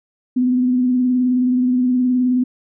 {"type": "tone with vibrato", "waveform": "sine", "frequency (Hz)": 251, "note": "B3", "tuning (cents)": 28, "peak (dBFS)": -13, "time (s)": [0.36, 2.44], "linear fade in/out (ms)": 10, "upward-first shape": "sine", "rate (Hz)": 19, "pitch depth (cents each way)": 31, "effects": []}